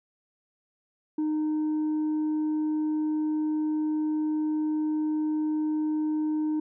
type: tone with tanh clipping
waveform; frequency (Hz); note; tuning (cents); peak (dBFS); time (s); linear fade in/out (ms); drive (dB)
sine; 307.5; D#4; -20; -25; 1.18-6.6; 5; 2
effects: none